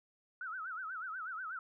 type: tone with vibrato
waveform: sine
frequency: 1400 Hz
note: F6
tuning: 4 cents sharp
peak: -39 dBFS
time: 0.41-1.59 s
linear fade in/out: 2 ms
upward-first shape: sine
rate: 8.2 Hz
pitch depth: 180 cents each way
effects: none